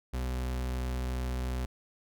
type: tone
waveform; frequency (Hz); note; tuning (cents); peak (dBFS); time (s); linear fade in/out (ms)
40% pulse; 62.8; B1; +30; -30; 0.13-1.66; 10
effects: none